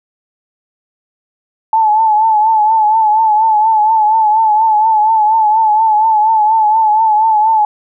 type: tone with vibrato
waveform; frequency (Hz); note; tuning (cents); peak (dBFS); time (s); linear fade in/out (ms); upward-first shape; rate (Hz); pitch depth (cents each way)
sine; 869; A5; -22; -7; 1.73-7.65; 2; triangle; 4.2; 69
effects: none